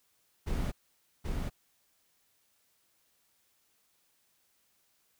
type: noise with echo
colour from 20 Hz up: brown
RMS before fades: -32 dBFS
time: 0.46-0.72 s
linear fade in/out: 20 ms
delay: 780 ms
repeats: 1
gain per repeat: -2 dB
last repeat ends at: 1.5 s
effects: white hiss -72 dBFS RMS until 5.19 s